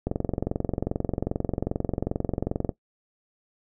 click train, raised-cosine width 2 ms, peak -12 dBFS, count 60, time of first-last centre 0.07-2.692 s, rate 22.5 Hz, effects noise-tail reverb RT60 0.1 s tail -17 dB re dry

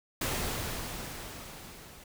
pink noise with level ramp, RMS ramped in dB -31 to -51 dBFS, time 0.21-2.04 s, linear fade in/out 5 ms, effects none

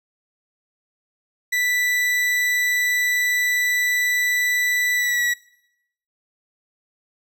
40% pulse tone with pitch glide, 1975.5 to 1937.1 Hz, B6 to B6, 0 to -34 cents, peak -18 dBFS, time 1.52-5.34 s, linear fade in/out 10 ms, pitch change -34 cents, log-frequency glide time 4.95-5.22 s, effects noise-tail reverb RT60 0.8 s tail -20 dB re dry

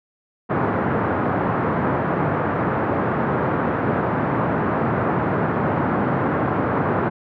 pink band-pass noise, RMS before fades -21 dBFS, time 0.49-7.1 s, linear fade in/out 20 ms, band 110 to 1500 Hz, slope 24 dB/octave, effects none

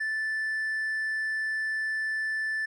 sine tone with hard clipping, 1757 Hz, A6, 3 cents flat, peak -28 dBFS, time 0-2.66 s, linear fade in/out 10 ms, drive 2 dB, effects none

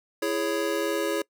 square chord, C# minor, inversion first, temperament just, 332.6 / 415.8 / 554.4 Hz, E4 / G#4 / C#5, +16 / +2 / 0 cents, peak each -30 dBFS, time 0.22-1.22 s, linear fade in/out 5 ms, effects noise-tail reverb RT60 0.1 s tail -23 dB re dry

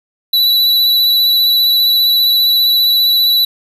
square tone with vibrato, 3951 Hz, B7, in tune, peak -9 dBFS, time 0.33-3.45 s, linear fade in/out 5 ms, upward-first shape sine, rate 15 Hz, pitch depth 18 cents each way, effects none

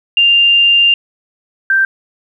sine tone pair in turn, 2794 / 1568.1 Hz, F7 / G6, 0 / 0 cents, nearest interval minor seventh, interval 1000 cents, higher first, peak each -6 / -8 dBFS, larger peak first, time 0.17-0.94 / 1.7-1.85 s, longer first, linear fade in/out 2 ms, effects 8-bit

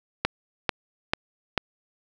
click train, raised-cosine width 0.3 ms, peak -5 dBFS, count 4, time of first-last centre 0.25-1.577 s, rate 2.26 Hz, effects none

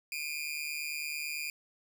sawtooth tone with amplitude modulation, 2420 Hz, D#7, 49 cents flat, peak -28 dBFS, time 0.12-1.5 s, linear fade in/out 2 ms, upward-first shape sine, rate 149 Hz, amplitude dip 80%, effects none

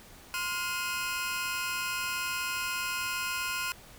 sawtooth tone cluster, 1040 / 1419 / 2532 Hz, C6 / F6 / D#7, -11 / +27 / +30 cents, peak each -33 / -31 / -32 dBFS, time 0.34-3.72 s, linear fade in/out 0 ms, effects pink hiss -52 dBFS RMS until 3.98 s

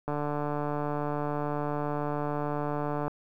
click train, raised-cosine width 1 ms, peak -18 dBFS, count 442, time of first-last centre 0.08-3.08 s, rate 147 Hz, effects 10-bit

